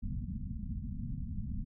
pink low-pass noise, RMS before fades -38 dBFS, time 0.02-1.65 s, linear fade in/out 20 ms, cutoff 250 Hz, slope 96 dB/octave, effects none

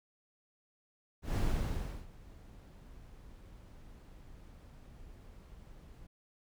brown noise with ADSR envelope, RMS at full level -30 dBFS, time 1.22-6.07 s, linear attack 140 ms, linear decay 700 ms, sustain -23 dB, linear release 8 ms, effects none

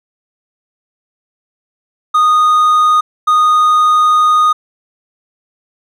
triangle tone bursts at uneven times, 1236 Hz, D#6, 12 cents flat, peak -5 dBFS, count 2, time 2.14-3.01 / 3.27-4.53 s, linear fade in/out 10 ms, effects none

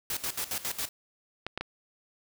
white noise with tremolo, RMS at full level -32 dBFS, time 0.1-0.89 s, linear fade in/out 2 ms, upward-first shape square, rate 7.3 Hz, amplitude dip 80%
clicks, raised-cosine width 0.3 ms, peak -17 dBFS, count 3, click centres 1.466 / 1.576 / 1.61 s
effects none

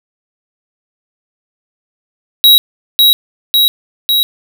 square tone with echo, 3852 Hz, B7, 44 cents flat, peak -3 dBFS, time 2.44-2.58 s, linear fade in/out 0 ms, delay 550 ms, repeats 3, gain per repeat -2 dB, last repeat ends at 4.23 s, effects none

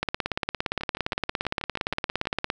two click trains, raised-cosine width 0.3 ms, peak -9 / -20 dBFS, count 44 / 10, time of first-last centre 0.03-2.501 / 0.81-2.255 s, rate 17.4 / 6.23 Hz, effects none

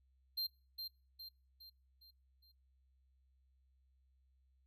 square tone with echo, 4171 Hz, C8, 6 cents flat, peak -37 dBFS, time 0.37-0.47 s, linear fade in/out 10 ms, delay 410 ms, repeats 5, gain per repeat -6 dB, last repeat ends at 2.52 s, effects noise-tail reverb RT60 0.4 s tail -26 dB re dry + added 65 Hz sine -70 dBFS peak until 4.66 s

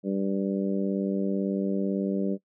harmonic tone, 98 Hz, G2, in tune, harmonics 2 / 3 / 4 / 5 / 6, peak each -27 / -31 / -33 / -35 / -37 dBFS, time 0.03-2.38 s, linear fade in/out 50 ms, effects noise-tail reverb RT60 0.1 s tail -20 dB re dry

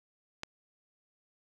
click, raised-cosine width 0.2 ms, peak -19 dBFS, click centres 0.434 s, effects none

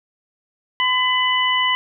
sine tone cluster, 1018 / 2006 / 2981 Hz, C6 / B6 / F#7, -48 / +26 / +12 cents, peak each -20 dBFS, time 0.8-1.75 s, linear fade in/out 0 ms, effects none

